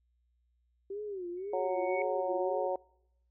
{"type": "tone with vibrato", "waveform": "sine", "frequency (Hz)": 383, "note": "G4", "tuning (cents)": -40, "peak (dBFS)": -36, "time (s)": [0.9, 2.67], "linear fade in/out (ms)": 5, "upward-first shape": "sine", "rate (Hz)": 1.9, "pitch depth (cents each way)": 170}
{"type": "tone with exponential growth", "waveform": "sine", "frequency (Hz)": 2223, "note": "C#7", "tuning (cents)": 4, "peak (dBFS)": -35, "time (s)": [1.37, 2.02], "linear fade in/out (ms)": 2, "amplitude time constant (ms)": 140}
{"type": "harmonic tone", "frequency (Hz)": 184.5, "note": "F#3", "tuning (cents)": -5, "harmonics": [2, 3, 4, 5], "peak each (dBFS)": [-37, -32, -36, -40], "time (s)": [1.53, 2.76], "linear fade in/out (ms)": 5}
{"effects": ["noise-tail reverb RT60 0.8 s tail -24 dB re dry", "added 60 Hz sine -70 dBFS peak until 3.3 s"]}